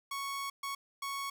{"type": "tone bursts at uneven times", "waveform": "sawtooth", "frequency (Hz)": 1108.7, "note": "C#6", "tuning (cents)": 0, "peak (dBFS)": -32, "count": 3, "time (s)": [[0.11, 0.5], [0.63, 0.75], [1.02, 1.3]], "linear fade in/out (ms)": 5, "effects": []}